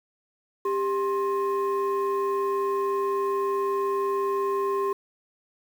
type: tone pair together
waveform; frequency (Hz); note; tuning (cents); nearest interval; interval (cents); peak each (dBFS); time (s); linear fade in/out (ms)
sine; 396.3 / 1058; G4 / C6; +19 / +19; octave + perfect fourth; 1700; -23 / -26; 0.65-4.93; 5
effects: tanh soft clip ceiling -19 dBFS + 8-bit